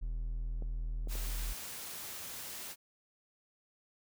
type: tone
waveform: triangle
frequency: 40.18 Hz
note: E1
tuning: 44 cents flat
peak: -32 dBFS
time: 0.01-1.54 s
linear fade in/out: 20 ms
type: clicks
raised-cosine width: 2 ms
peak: -34 dBFS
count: 3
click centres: 0.623 / 1.073 / 1.154 s
type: noise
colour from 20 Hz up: white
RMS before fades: -44 dBFS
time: 1.08-2.76 s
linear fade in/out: 50 ms
effects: none